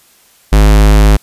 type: tone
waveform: square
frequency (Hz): 52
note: G#1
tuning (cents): +3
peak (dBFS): -4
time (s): 0.52-1.17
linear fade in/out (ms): 10
effects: white hiss -47 dBFS RMS until 1.22 s + resampled to 32000 Hz